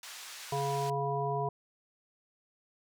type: band-pass noise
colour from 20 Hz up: white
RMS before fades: -46 dBFS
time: 0.03-0.9 s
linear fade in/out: 2 ms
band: 940 to 7000 Hz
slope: 12 dB/octave
type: harmonic tone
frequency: 139.8 Hz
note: C#3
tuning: 15 cents sharp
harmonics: 1 / 3 / 5 / 7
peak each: -35 / -35 / -35 / -35 dBFS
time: 0.52-1.49 s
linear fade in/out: 5 ms
effects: none